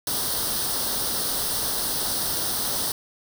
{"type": "noise with comb filter", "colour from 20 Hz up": "white", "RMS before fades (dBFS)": -26, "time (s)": [0.07, 2.92], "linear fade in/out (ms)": 2, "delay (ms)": 0.21, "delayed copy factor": 0.75, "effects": []}